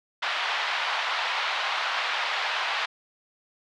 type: band-pass noise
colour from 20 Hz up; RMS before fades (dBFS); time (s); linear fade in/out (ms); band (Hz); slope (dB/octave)
pink; -28; 0.22-2.86; 10; 800 to 3900; 24
effects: none